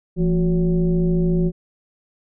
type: tone with frequency modulation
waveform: sine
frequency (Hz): 170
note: F3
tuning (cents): -46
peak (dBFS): -15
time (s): 0.16-1.52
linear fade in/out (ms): 50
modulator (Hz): 197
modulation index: 0.88
effects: none